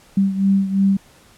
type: beating tone pair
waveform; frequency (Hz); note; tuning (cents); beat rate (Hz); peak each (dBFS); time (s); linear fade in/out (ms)
sine; 194.6 / 197.5; G3 / G3; -12 / +13; 2.9; -15 / -20; 0.17-0.97; 5
effects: pink hiss -50 dBFS RMS until 1.37 s + low-pass 12000 Hz 12 dB/octave